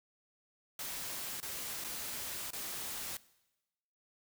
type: noise with dropouts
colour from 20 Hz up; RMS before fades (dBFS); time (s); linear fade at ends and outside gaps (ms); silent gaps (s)
white; -41; 0.79-3.17; 2; 1.402-1.428 / 1.841-1.845 / 2.506-2.532
effects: noise-tail reverb RT60 1.0 s tail -20 dB re dry